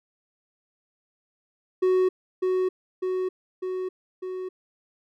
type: tone with echo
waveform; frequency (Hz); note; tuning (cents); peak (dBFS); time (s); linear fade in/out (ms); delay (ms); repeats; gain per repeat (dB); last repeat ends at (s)
triangle; 370.8; F#4; +4; -16; 1.82-2.09; 10; 600; 4; -3; 4.49
effects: none